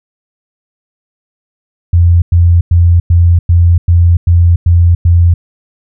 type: tone bursts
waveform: sine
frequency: 86.1 Hz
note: F2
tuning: 24 cents flat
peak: -3 dBFS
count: 9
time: 1.93-5.34 s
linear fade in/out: 5 ms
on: 290 ms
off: 100 ms
effects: none